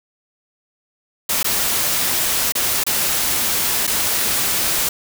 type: noise with dropouts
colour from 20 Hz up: white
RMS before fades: -19 dBFS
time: 1.29-4.89 s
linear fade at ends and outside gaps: 5 ms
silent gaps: 1.43-1.444 / 2.522-2.552 / 2.838-2.865 / 3.869-3.875 s
effects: none